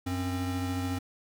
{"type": "tone pair together", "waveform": "square", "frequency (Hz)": [93.29, 266], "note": ["F#2", "C4"], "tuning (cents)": [15, 29], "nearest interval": "octave + tritone", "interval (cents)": 1814, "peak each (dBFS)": [-33, -33], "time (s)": [0.06, 0.99], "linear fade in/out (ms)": 10, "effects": []}